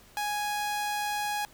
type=tone; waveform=sawtooth; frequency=830.6 Hz; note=G#5; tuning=in tune; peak=-25 dBFS; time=0.17-1.45 s; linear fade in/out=0 ms; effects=pink hiss -56 dBFS RMS until 1.53 s

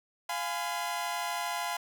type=chord; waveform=sawtooth; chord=F diminished; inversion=none; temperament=equal with one note detuned; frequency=698.5 / 830.6 / 1011.4 Hz; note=F5 / Ab5 / Cb6; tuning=0 / 0 / +41 cents; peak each=-32 / -33 / -32 dBFS; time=0.29-1.77 s; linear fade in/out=5 ms; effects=none

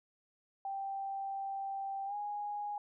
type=tone with pitch glide; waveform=sine; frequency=784 to 825.8 Hz; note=G5 to G#5; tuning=0 to -10 cents; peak=-36 dBFS; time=0.65-2.78 s; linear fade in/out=2 ms; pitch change=+90 cents; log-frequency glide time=2.06-2.15 s; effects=none

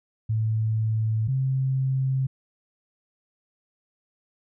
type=tone pair in turn; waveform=sine; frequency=110.2 / 132.6 Hz; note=A2 / C3; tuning=+3 / +23 cents; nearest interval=minor third; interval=320 cents; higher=second; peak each=-21 dBFS; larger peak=neither; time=0.29-1.28 / 1.28-2.27 s; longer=neither; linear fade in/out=10 ms; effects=none

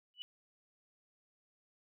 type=tone with exponential growth; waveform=sine; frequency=2960 Hz; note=F#7; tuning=in tune; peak=-37 dBFS; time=0.14-0.22 s; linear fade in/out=0 ms; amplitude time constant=17 ms; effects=none

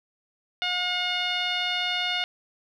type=tone with low-pass filter; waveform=10% pulse; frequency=719 Hz; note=F#5; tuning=50 cents flat; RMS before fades=-27 dBFS; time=0.62-2.24 s; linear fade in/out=0 ms; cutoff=3400 Hz; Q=2.4; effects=none

